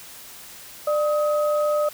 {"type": "tone pair together", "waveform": "sine", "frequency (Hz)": [596, 1262.9], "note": ["D5", "D#6"], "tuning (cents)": [25, 25], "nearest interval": "octave + minor second", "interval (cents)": 1300, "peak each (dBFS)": [-19, -27], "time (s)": [0.87, 1.89], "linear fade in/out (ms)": 5, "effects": ["white hiss -42 dBFS RMS until 1.93 s"]}